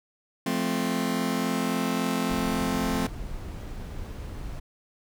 sawtooth chord, F major, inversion none, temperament just, 174.61 / 218.3 / 261.9 Hz, F3 / A3 / C4, 0 / -13 / +2 cents, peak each -27 / -25 / -24 dBFS, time 0.46-3.07 s, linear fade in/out 5 ms
brown noise, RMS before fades -36 dBFS, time 2.29-4.6 s, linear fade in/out 10 ms
effects none

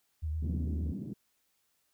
sine tone with vibrato, 77.78 Hz, D#2, in tune, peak -31 dBFS, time 0.22-0.93 s, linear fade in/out 20 ms, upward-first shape sine, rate 8.8 Hz, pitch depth 51 cents each way
pink band-pass noise, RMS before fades -39 dBFS, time 0.42-1.14 s, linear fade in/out 10 ms, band 140 to 270 Hz, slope 24 dB/octave
effects white hiss -75 dBFS RMS until 1.93 s

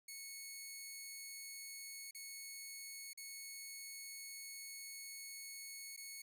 10% pulse tone with dropouts, 2204 Hz, C#7, 11 cents flat, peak -39 dBFS, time 0.08-6.22 s, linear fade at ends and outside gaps 5 ms, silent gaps 2.11-2.147 / 3.133-3.174 / 5.965-5.974 s, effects none

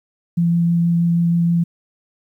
sine tone with vibrato, 170.1 Hz, F3, 45 cents flat, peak -13 dBFS, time 0.37-1.64 s, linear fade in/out 10 ms, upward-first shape sine, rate 6.3 Hz, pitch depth 8 cents each way, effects 9-bit

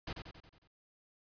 pink noise with echo, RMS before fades -40 dBFS, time 0.07-0.13 s, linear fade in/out 5 ms, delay 91 ms, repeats 6, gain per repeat -5 dB, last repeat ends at 0.676 s, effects resampled to 11025 Hz

